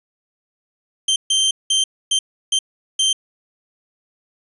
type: tone bursts at uneven times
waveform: sawtooth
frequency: 3136 Hz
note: G7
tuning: in tune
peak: -11 dBFS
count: 6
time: 1.08-1.16 / 1.3-1.51 / 1.7-1.84 / 2.11-2.19 / 2.52-2.59 / 2.99-3.13 s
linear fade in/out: 5 ms
effects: resampled to 24000 Hz